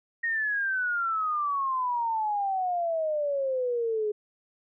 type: exponential sweep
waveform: sine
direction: down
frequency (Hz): 1873 to 415.3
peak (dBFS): -25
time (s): 0.23-4.12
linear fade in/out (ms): 10
effects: none